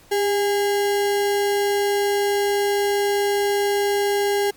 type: tone with sample-and-hold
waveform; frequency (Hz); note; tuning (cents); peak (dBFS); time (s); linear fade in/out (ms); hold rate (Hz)
sine; 402.7; G4; +47; -17; 0.11-4.51; 10; 1225
effects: pink hiss -51 dBFS RMS until 4.56 s + MP3 96 kbps